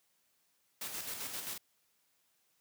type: noise with tremolo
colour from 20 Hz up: white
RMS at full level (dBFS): -40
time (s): 0.81-1.58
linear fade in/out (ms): 5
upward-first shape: square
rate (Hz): 7.6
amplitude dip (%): 40
effects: white hiss -75 dBFS RMS until 2.6 s + high-pass 80 Hz 12 dB/octave